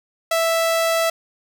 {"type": "tone", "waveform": "sawtooth", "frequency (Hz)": 659.3, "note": "E5", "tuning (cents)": 0, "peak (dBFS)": -13, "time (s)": [0.31, 1.1], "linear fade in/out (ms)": 5, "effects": []}